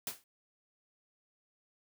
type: noise with exponential decay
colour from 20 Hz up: white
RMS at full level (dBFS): -34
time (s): 0.07-0.24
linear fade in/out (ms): 1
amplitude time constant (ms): 35
effects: none